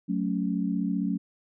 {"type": "chord", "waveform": "sine", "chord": "F# minor", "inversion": "none", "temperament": "equal with one note detuned", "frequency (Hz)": [185, 220, 278.6], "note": ["F#3", "A3", "C#4"], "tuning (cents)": [0, 0, 9], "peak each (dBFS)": [-28, -30, -30], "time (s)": [0.08, 1.18], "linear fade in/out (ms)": 20, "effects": []}